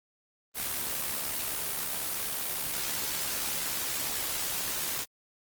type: noise with amplitude modulation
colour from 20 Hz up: white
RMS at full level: -30 dBFS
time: 0.54-5.06 s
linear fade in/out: 50 ms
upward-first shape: sine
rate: 70.6 Hz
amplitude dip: 50%
effects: Opus 24 kbps